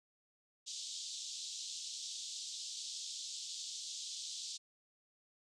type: band-pass noise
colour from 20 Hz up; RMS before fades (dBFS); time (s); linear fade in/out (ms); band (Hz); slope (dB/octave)
pink; -45; 0.66-4.58; 20; 3400 to 7800; 48
effects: none